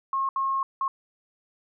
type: tone bursts at uneven times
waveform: sine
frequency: 1080 Hz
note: C#6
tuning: 45 cents flat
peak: -23 dBFS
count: 3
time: 0.13-0.29 / 0.36-0.63 / 0.81-0.88 s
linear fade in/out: 2 ms
effects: none